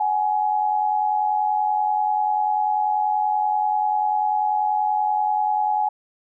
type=tone pair together; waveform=sine; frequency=749.7 / 840 Hz; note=F#5 / G#5; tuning=+23 / +19 cents; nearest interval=major second; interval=196 cents; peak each=-25 / -19 dBFS; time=0-5.89 s; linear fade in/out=5 ms; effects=none